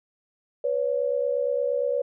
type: tone pair together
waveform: sine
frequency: 493.9 / 562.5 Hz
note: B4 / C#5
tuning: 0 / +25 cents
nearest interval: major second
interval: 225 cents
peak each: -25 dBFS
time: 0.64-2.02 s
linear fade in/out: 5 ms
effects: none